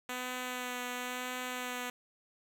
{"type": "tone with vibrato", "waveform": "5% pulse", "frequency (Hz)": 249.6, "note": "B3", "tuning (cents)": 19, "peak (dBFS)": -25, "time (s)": [0.09, 1.9], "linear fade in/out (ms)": 2, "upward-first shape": "sine", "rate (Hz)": 0.97, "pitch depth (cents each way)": 16, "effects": []}